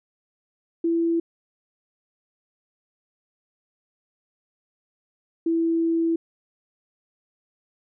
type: tone pair in turn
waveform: sine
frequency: 334.1 / 330.6 Hz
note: E4 / E4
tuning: +23 / +5 cents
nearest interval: unison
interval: 18 cents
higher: first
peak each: -19 dBFS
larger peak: neither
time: 0.84-1.2 / 5.46-6.16 s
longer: second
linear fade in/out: 5 ms
effects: none